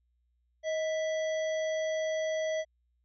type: harmonic tone with a mistuned harmonic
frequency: 659.3 Hz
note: E5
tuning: in tune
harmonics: 1 / 3 / 5 / 7 / 9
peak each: -29 / -40 / -46 / -57 / -48 dBFS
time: 0.63-2.65 s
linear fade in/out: 50 ms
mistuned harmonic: 1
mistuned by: -78 cents
effects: added 60 Hz sine -70 dBFS peak until 3.04 s